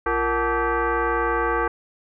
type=tone with frequency modulation; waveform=sine; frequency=344.6 Hz; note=F4; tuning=23 cents flat; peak=-19 dBFS; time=0.06-1.68 s; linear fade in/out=5 ms; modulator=405 Hz; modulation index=3.3; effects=none